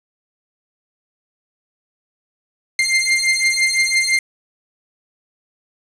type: beating tone pair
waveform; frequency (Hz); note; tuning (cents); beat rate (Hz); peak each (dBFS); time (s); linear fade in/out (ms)
sawtooth; 2099 / 2104.9; C7 / C7; +5 / +10; 5.9; -14; 2.79-4.19; 2
effects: resampled to 24000 Hz + 7-bit